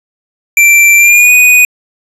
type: tone with pitch glide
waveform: square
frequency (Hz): 2349 to 2480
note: D7 to D#7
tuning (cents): 0 to -6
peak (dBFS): -3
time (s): 0.57-1.65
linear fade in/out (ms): 2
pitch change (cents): +94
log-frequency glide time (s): 0.97-1.32
effects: resampled to 32000 Hz

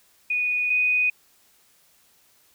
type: tone pair in turn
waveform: sine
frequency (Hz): 2471 / 2488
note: D#7 / D#7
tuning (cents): -13 / -1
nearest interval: unison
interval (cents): 12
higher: second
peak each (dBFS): -21 / -18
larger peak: second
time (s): 0.3-0.7 / 0.7-1.1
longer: neither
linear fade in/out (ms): 5
effects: white hiss -60 dBFS RMS until 2.54 s

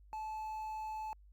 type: tone with quantisation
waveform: triangle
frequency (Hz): 868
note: A5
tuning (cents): -24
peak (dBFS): -37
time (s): 0.13-1.13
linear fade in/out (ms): 0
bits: 11
effects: added 50 Hz sine -57 dBFS peak until 1.32 s + Opus 48 kbps

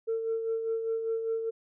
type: tone with tremolo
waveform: sine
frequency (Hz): 451.4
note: A4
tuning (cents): +44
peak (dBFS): -25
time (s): 0.07-1.51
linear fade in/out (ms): 20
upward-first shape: sine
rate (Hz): 5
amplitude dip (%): 50
effects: tanh soft clip ceiling -23 dBFS

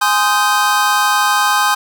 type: chord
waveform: square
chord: Ab major seventh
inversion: none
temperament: just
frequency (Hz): 830.6 / 1038.3 / 1245.9 / 1557.4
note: Ab5 / C6 / Eb6 / G6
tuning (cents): 0 / -14 / +2 / -12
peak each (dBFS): -18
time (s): 0.01-1.75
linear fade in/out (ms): 10
effects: none

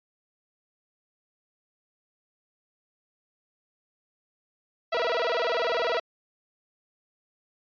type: tone with vibrato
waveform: sawtooth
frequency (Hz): 562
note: C#5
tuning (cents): +24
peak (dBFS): -20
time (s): 4.92-6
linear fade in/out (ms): 10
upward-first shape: square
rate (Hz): 20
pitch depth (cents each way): 280
effects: resampled to 11025 Hz

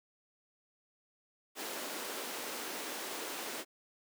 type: high-pass noise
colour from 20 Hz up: pink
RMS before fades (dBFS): -41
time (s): 1.55-3.65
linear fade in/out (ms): 50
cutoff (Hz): 280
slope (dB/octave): 24
effects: none

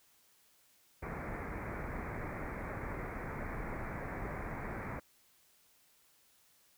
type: low-pass noise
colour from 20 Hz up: pink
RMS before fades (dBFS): -41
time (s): 1.02-5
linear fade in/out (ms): 10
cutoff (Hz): 2300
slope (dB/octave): 96
effects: white hiss -68 dBFS RMS until 6.77 s

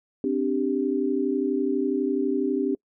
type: chord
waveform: sine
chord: C suspended second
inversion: none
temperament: equal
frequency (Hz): 261.6 / 293.7 / 392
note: C4 / D4 / G4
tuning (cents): 0 / 0 / 0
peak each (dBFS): -26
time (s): 0.24-2.75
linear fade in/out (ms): 2
effects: noise-tail reverb RT60 0.1 s tail -26 dB re dry

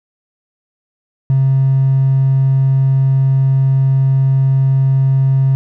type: tone with hard clipping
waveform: triangle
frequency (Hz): 134.2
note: C3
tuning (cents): +44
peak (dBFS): -9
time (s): 1.3-5.55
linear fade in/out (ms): 0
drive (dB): 3
effects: none

